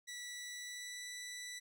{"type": "tone with pitch glide", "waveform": "15% pulse", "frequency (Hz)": [1956, 1973], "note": ["B6", "B6"], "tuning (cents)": [-17, -2], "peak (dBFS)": -38, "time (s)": [0.07, 1.6], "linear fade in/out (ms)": 20, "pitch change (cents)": 15, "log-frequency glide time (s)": [0.19, 1.07], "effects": []}